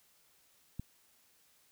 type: click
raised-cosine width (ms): 5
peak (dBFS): -26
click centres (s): 0.796
effects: white hiss -68 dBFS RMS until 1.71 s